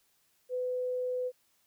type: tone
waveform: sine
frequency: 502 Hz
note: B4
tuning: 28 cents sharp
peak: -30 dBFS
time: 0.49-1.32 s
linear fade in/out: 50 ms
effects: white hiss -71 dBFS RMS until 1.66 s